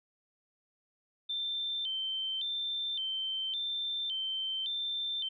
sine tone with vibrato, 3328 Hz, G#7, 3 cents sharp, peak -32 dBFS, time 1.29-5.29 s, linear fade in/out 10 ms, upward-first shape square, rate 0.89 Hz, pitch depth 120 cents each way, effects none

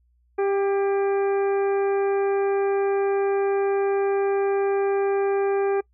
harmonic tone with a mistuned harmonic, 395.7 Hz, G4, 16 cents sharp, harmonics 1 / 2 / 3 / 4 / 5 / 6, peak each -20 / -29 / -36 / -38 / -45 / -41 dBFS, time 0.38-5.81 s, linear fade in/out 10 ms, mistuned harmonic 4, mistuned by +24 cents, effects noise-tail reverb RT60 0.1 s tail -24 dB re dry + added 60 Hz sine -60 dBFS peak until 5.93 s

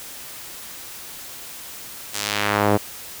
sawtooth tone with band-pass filter sweep, 103.4 Hz, G#2, 7 cents flat, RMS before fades -21 dBFS, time 2.13-2.78 s, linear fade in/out 20 ms, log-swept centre 8500 to 480 Hz, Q 0.87, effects white hiss -37 dBFS RMS until 3.2 s

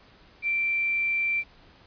sine tone with quantisation, 2349 Hz, D7, in tune, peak -23 dBFS, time 0.42-1.44 s, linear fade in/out 50 ms, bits 8, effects pink hiss -55 dBFS RMS until 1.86 s + resampled to 11025 Hz

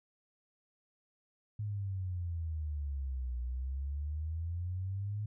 sine exponential two-way sweep, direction down then up, 106.8 to 60.3 to 106.8 Hz, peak -34 dBFS, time 1.59-5.26 s, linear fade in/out 5 ms, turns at 3.39 s, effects none

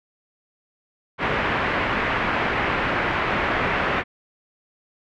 white low-pass noise, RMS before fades -23 dBFS, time 1.18-4.04 s, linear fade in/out 50 ms, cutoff 2200 Hz, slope 24 dB/octave, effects none

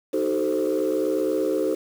sine chord, D# diminished seventh, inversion none, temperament equal with one note detuned, 311.1 / 379.3 / 440 / 523.3 Hz, D#4 / F#4 / A4 / C5, 0 / +43 / 0 / 0 cents, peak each -25 dBFS, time 0.13-1.75 s, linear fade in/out 10 ms, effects tanh soft clip ceiling -15 dBFS + 7-bit

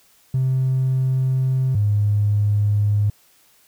triangle tone pair in turn, 130.81 / 103.53 Hz, C3 / G#2, 0 / -5 cents, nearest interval major third, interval 405 cents, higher first, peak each -13 / -11 dBFS, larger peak second, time 0.34-1.75 / 1.75-3.1 s, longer first, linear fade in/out 5 ms, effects tanh soft clip ceiling -13 dBFS + white hiss -56 dBFS RMS until 3.67 s

